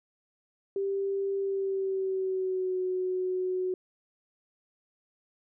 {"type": "tone with pitch glide", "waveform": "sine", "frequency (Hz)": [393.2, 369], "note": ["G4", "F#4"], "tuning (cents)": [5, -5], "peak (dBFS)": -27, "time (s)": [0.76, 3.74], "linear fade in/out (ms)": 2, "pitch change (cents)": -110, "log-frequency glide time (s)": [1.39, 2.79], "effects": []}